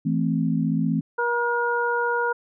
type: chord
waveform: sine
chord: A minor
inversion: second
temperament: equal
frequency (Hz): 164.81 / 220 / 261.6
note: E3 / A3 / C4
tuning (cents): 0 / 0 / 0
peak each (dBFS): -23 / -25 / -25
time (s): 0.05-1.01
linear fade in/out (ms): 10
type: harmonic tone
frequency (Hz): 477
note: A#4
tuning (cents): +40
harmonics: 1 / 2 / 3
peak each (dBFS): -25 / -25 / -25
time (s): 1.18-2.33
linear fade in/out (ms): 10
effects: none